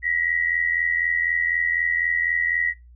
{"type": "tone pair together", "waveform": "sine", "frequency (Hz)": [1906, 1990], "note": ["A#6", "B6"], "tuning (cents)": [38, 13], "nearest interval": "minor second", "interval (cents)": 75, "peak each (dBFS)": [-22, -24], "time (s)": [0.02, 2.74], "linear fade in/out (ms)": 50, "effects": ["noise-tail reverb RT60 0.2 s tail -22 dB re dry", "added 60 Hz sine -45 dBFS peak until 2.95 s"]}